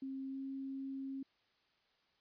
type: tone with pitch glide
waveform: sine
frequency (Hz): 267.8 to 269.7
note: C4 to C#4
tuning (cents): +40 to -47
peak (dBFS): -40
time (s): 0.02-1.23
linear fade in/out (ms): 5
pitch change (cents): +13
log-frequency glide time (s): 0.31-0.36
effects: white hiss -75 dBFS RMS until 2.2 s + resampled to 11025 Hz